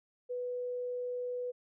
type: tone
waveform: sine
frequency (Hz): 493.9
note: B4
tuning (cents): 0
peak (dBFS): -34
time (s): 0.29-1.52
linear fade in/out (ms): 20
effects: none